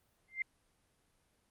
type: tone with exponential growth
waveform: sine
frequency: 2093 Hz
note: C7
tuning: in tune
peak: -29 dBFS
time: 0.28-0.42 s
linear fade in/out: 2 ms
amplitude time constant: 29 ms
effects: pink hiss -74 dBFS RMS until 1.5 s + Opus 32 kbps